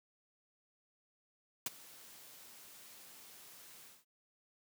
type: noise with ADSR envelope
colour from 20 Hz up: white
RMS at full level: -34 dBFS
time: 1.66-4.05 s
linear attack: 4 ms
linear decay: 22 ms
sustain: -22 dB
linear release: 190 ms
effects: high-pass 100 Hz 12 dB/octave